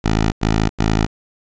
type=tone bursts; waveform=10% pulse; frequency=54 Hz; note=A1; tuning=32 cents flat; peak=-6 dBFS; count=3; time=0.04-1.066 s; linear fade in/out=10 ms; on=280 ms; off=93 ms; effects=resampled to 16000 Hz